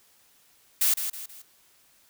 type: noise with echo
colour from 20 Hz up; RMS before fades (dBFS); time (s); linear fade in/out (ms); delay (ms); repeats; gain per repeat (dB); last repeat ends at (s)
blue; -22; 0.81-0.94; 5; 160; 3; -8; 1.42
effects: white hiss -61 dBFS RMS until 2.09 s